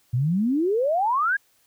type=exponential sweep; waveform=sine; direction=up; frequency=114.9 to 1682 Hz; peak=-19 dBFS; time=0.13-1.37 s; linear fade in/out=10 ms; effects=white hiss -63 dBFS RMS until 1.66 s